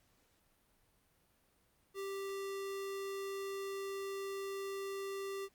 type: tone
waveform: square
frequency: 392.3 Hz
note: G4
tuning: 1 cent sharp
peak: -40 dBFS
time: 1.94-5.49 s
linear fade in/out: 50 ms
effects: pink hiss -73 dBFS RMS until 5.54 s + Opus 48 kbps